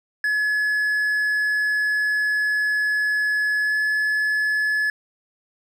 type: tone with pitch glide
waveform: triangle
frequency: 1702 to 1711.9 Hz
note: G#6 to A6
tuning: +42 to -48 cents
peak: -17 dBFS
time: 0.24-4.9 s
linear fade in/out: 2 ms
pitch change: +10 cents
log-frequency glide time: 3.62-3.75 s
effects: none